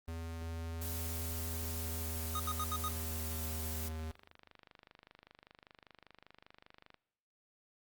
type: tone with pitch glide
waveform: square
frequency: 82.41 to 79.42 Hz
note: E2 to D#2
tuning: 0 to +36 cents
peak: -40 dBFS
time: 0.08-4.11 s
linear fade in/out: 0 ms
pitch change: -64 cents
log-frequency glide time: 1.08-3.76 s
type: noise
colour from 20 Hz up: blue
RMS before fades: -43 dBFS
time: 0.81-3.89 s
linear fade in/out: 10 ms
type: tone bursts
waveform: square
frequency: 1244.5 Hz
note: D#6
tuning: in tune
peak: -36 dBFS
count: 5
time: 2.35-2.884 s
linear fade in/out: 2 ms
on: 46 ms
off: 76 ms
type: click train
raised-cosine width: 0.3 ms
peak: -39 dBFS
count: 106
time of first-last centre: 2.76-6.943 s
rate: 25.1 Hz
effects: noise-tail reverb RT60 1.0 s tail -22 dB re dry + Opus 32 kbps